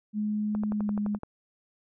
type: tone with pitch glide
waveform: sine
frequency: 210.8 to 207.4 Hz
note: G#3 to G#3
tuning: +26 to -2 cents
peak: -26 dBFS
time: 0.13-1.19 s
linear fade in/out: 50 ms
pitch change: -28 cents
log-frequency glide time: 0.7-0.91 s
type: click train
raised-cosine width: 1 ms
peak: -23 dBFS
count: 9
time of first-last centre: 0.55-1.234 s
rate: 11.7 Hz
effects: none